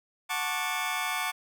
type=chord; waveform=20% pulse; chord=D major seventh; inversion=first; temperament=just; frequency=734.2 / 881 / 1101.2 / 1174.7 Hz; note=F#5 / A5 / C#6 / D6; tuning=-14 / +2 / -12 / 0 cents; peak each=-30 dBFS; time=0.29-1.32 s; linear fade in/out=20 ms; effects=none